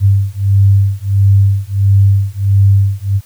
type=beating tone pair; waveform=sine; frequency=98.1 / 99.6 Hz; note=G2 / G2; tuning=+2 / +28 cents; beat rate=1.5 Hz; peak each=-10 dBFS; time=0-3.21 s; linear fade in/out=50 ms; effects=white hiss -46 dBFS RMS until 3.25 s